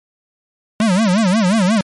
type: tone with vibrato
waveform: square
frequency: 201.5 Hz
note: G3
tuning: 48 cents sharp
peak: -12 dBFS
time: 0.8-1.81 s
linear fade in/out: 2 ms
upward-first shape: sine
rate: 5.6 Hz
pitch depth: 220 cents each way
effects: MP3 48 kbps